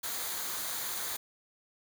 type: noise with comb filter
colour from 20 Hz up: white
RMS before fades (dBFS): -36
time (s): 0.03-1.17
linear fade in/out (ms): 10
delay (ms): 0.37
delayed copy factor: -0.5
effects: none